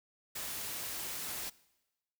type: noise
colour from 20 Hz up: white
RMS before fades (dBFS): -40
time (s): 0.35-1.5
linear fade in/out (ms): 10
effects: noise-tail reverb RT60 1.0 s tail -21 dB re dry

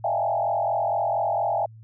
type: tone with frequency modulation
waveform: sine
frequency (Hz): 742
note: F#5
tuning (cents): +5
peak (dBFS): -21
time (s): 0.04-1.66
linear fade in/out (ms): 5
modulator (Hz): 44.3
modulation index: 2.7
effects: added 111 Hz sine -43 dBFS peak until 1.83 s

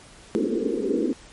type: band-pass noise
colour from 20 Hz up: white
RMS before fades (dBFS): -24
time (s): 0.35-1.13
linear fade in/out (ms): 0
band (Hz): 210 to 480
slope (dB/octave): 96
effects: pink hiss -48 dBFS RMS until 1.32 s + MP3 48 kbps

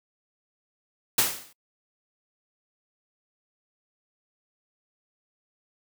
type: noise with exponential decay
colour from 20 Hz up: white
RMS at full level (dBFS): -18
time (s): 1.18-1.53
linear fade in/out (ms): 5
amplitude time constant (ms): 75
effects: noise-tail reverb RT60 0.1 s tail -25 dB re dry + high-pass 80 Hz 12 dB/octave

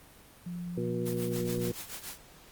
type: tone with pitch glide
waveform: sine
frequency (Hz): 175.2 to 177.75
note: F3 to F3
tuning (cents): +6 to +31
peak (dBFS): -35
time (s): 0.46-1.72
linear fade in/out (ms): 5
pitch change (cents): +25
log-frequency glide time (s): 1.02-1.36
type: harmonic tone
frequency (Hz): 120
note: B2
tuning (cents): -49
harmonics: 1 / 2 / 3 / 4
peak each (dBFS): -36 / -37 / -35 / -36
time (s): 0.77-1.72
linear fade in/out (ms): 5
type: noise with tremolo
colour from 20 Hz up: white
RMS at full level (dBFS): -39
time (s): 1.05-2.18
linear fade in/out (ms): 20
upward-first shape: triangle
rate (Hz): 7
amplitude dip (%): 85
effects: pink hiss -55 dBFS RMS until 2.51 s + Opus 32 kbps

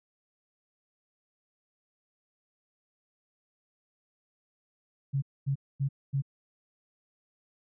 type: tone bursts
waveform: sine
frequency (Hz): 137.8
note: C#3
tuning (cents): -10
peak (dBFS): -25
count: 4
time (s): 5.13-6.222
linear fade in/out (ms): 20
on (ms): 93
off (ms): 240
effects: none

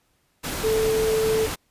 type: tone in noise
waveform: sine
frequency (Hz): 440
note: A4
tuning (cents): 0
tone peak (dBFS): -19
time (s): 0.63-1.47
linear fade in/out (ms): 20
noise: pink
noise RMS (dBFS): -29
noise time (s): 0.43-1.56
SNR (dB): +7
effects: pink hiss -67 dBFS RMS until 1.7 s + resampled to 32000 Hz

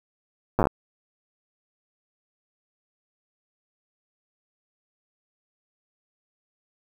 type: slowing click train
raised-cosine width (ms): 1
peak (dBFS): -7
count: 8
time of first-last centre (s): 0.59-0.671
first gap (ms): 8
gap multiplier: 1.12
effects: 7-bit

